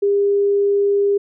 sine tone, 402.7 Hz, G4, 47 cents sharp, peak -13 dBFS, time 0.02-1.18 s, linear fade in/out 10 ms, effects none

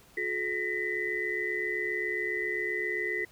sine tone cluster, 360.7 / 428.2 / 1857 / 1996 Hz, F#4 / A4 / A#6 / B6, -44 / -47 / -7 / +18 cents, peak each -36 / -37 / -37 / -31 dBFS, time 0.17-3.25 s, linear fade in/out 5 ms, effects pink hiss -58 dBFS RMS until 3.31 s

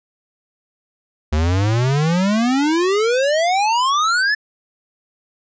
square exponential sweep, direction up, 73.42 to 1760 Hz, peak -15 dBFS, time 1.32-4.35 s, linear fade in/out 10 ms, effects resampled to 16000 Hz

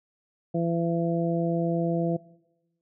harmonic tone, 168.4 Hz, E3, 37 cents sharp, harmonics 1 / 2 / 3 / 4, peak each -26 / -29 / -31 / -32 dBFS, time 0.54-2.17 s, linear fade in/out 10 ms, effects noise-tail reverb RT60 1.0 s tail -22 dB re dry

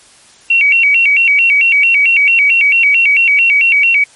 sine tone with vibrato, 2489 Hz, D#7, in tune, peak -6 dBFS, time 0.5-4.04 s, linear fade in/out 5 ms, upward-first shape square, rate 4.5 Hz, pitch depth 160 cents each way, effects white hiss -43 dBFS RMS until 4.15 s + MP3 48 kbps

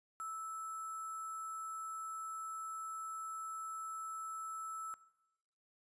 sine tone with sample-and-hold, 1315 Hz, E6, 5 cents flat, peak -40 dBFS, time 0.2-4.94 s, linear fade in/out 0 ms, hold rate 8820 Hz, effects noise-tail reverb RT60 0.9 s tail -18 dB re dry + resampled to 22050 Hz

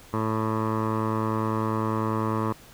15% pulse tone with low-pass filter, 110 Hz, A2, in tune, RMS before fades -26 dBFS, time 0.13-2.53 s, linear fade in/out 10 ms, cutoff 1100 Hz, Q 2.8, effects pink hiss -50 dBFS RMS until 2.73 s

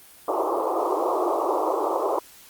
pink band-pass noise, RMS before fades -24 dBFS, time 0.28-2.19 s, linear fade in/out 2 ms, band 320 to 1200 Hz, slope 96 dB/octave, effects white hiss -49 dBFS RMS until 2.49 s + Opus 32 kbps

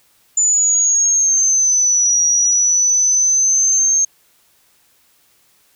sine exponential two-way sweep, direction down then up, 7040 to 5760 to 6410 Hz, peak -11 dBFS, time 0.37-4.05 s, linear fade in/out 5 ms, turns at 2.22 s, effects white hiss -56 dBFS RMS until 5.75 s

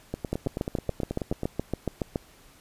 two click trains, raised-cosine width 2 ms, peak -16 / -13 dBFS, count 13 / 14, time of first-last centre 0.14-1.433 / 0.33-2.158 s, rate 9.28 / 7.11 Hz, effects pink hiss -55 dBFS RMS until 2.6 s + resampled to 32000 Hz

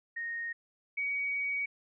sine tone pair in turn, 1858 / 2256 Hz, A#6 / C#7, -6 / +30 cents, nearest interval minor third, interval 336 cents, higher second, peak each -34 / -30 dBFS, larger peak second, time 0.16-0.53 / 0.97-1.66 s, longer second, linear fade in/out 10 ms, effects none

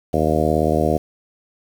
harmonic tone, 77.78 Hz, D#2, in tune, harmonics 1 / 2 / 3 / 4 / 5 / 6 / 7 / 8 / 9, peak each -24 / -24 / -24 / -24 / -24 / -24 / -24 / -24 / -24 dBFS, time 0.13-0.98 s, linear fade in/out 10 ms, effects 7-bit

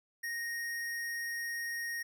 square tone, 1864.7 Hz, A#6, in tune, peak -36 dBFS, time 0.23-2.03 s, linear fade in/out 10 ms, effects none

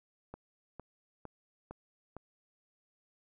click train, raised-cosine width 1 ms, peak -30 dBFS, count 5, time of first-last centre 0.34-2.166 s, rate 2.19 Hz, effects none

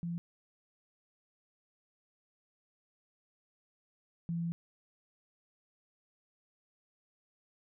sine tone pair in turn, 170.8 / 168.84 Hz, F3 / E3, -38 / +42 cents, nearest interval unison, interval 20 cents, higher first, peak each -34 / -32 dBFS, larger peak second, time 0.03-0.18 / 4.29-4.52 s, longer second, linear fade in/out 0 ms, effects none

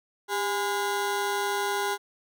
25% pulse ring-modulated tone, 612 Hz, D#5, 29 cents flat, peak -19 dBFS, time 0.28-1.98 s, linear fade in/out 50 ms, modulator 212 Hz, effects none

